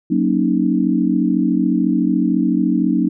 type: chord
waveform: sine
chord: D# minor seventh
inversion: first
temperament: equal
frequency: 185 / 233.1 / 277.2 / 311.1 Hz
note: F#3 / A#3 / C#4 / D#4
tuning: 0 / 0 / 0 / 0 cents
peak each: -19 dBFS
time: 0.1-3.09 s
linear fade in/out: 10 ms
effects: none